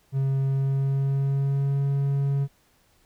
triangle tone with pitch glide, 135.5 to 139.23 Hz, C#3 to C#3, -39 to +8 cents, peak -19 dBFS, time 0.12-2.48 s, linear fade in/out 50 ms, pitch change +47 cents, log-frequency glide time 0.43-1.83 s, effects pink hiss -63 dBFS RMS until 3.05 s

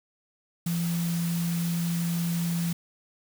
sine tone in noise, 170 Hz, F3, 46 cents flat, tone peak -25 dBFS, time 0.66-2.73 s, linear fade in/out 5 ms, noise white, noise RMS -38 dBFS, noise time 0.66-2.73 s, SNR +10 dB, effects none

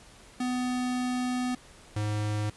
square tone pair in turn, 250 / 105.45 Hz, B3 / G#2, +21 / +27 cents, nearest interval octave + minor third, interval 1494 cents, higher first, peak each -28 dBFS, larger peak neither, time 0.4-1.55 / 1.96-2.5 s, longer first, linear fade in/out 5 ms, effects pink hiss -53 dBFS RMS until 2.56 s + resampled to 24000 Hz

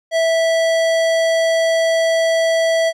sine tone with hard clipping, 656 Hz, E5, 9 cents flat, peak -15 dBFS, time 0.11-2.93 s, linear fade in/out 50 ms, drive 17 dB, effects none

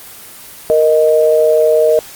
sine tone pair together, 466.2 / 622.3 Hz, A#4 / D#5, 0 / 0 cents, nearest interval perfect fourth, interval 500 cents, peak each -10 dBFS, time 0.7-1.99 s, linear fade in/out 0 ms, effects white hiss -34 dBFS RMS until 2.15 s + Opus 24 kbps

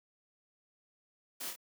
white noise with echo, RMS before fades -41 dBFS, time 1.4-1.51 s, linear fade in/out 10 ms, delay 26 ms, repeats 2, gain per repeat -4 dB, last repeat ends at 1.562 s, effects high-pass 200 Hz 12 dB/octave

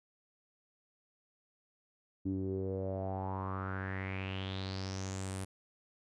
sawtooth tone with low-pass filter sweep, 95.3 Hz, G2, 48 cents flat, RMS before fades -38 dBFS, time 2.25-5.45 s, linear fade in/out 10 ms, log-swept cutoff 280 to 10000 Hz, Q 5.9, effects none

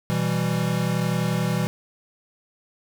square chord, E minor, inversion second, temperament equal, 123.47 / 164.81 / 196 Hz, B2 / E3 / G3, 0 / 0 / 0 cents, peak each -27 / -25 / -28 dBFS, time 0.1-1.67 s, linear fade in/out 0 ms, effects none

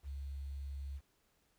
sine tone with quantisation, 69.3 Hz, C#2, in tune, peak -40 dBFS, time 0.03-1.01 s, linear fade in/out 50 ms, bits 11, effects pink hiss -75 dBFS RMS until 1.58 s

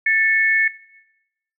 sine tone pair together, 1774 / 2200 Hz, A6 / C#7, +14 / -14 cents, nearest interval major third, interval 372 cents, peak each -17 dBFS, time 0.06-0.68 s, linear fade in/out 5 ms, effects noise-tail reverb RT60 0.9 s tail -18 dB re dry

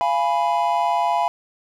triangle chord, F diminished, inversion none, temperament equal with one note detuned, 690.8 / 830.6 / 987.8 Hz, F5 / Ab5 / Cb6, -19 / 0 / 0 cents, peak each -20 dBFS, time 0.01-1.28 s, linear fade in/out 0 ms, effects none

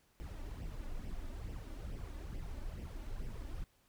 brown noise with flanger, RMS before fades -43 dBFS, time 0.2-3.64 s, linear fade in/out 0 ms, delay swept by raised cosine 0.36 to 3.46 ms, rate 2.3 Hz, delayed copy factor +0.65, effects pink hiss -72 dBFS RMS until 3.88 s

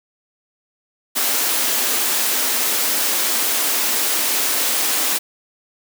white high-pass noise, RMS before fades -19 dBFS, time 1.15-5.19 s, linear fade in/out 20 ms, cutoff 220 Hz, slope 96 dB/octave, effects none

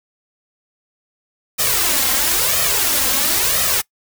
white noise with flanger, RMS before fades -17 dBFS, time 1.58-3.82 s, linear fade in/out 20 ms, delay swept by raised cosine 1.6 to 3.8 ms, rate 0.99 Hz, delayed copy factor +0.7, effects noise-tail reverb RT60 0.1 s tail -23 dB re dry

